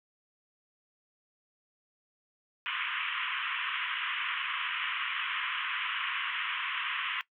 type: band-pass noise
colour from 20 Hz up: white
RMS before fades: -34 dBFS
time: 2.66-7.21 s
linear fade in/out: 0 ms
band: 1000 to 3200 Hz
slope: 96 dB/octave
effects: noise-tail reverb RT60 0.1 s tail -18 dB re dry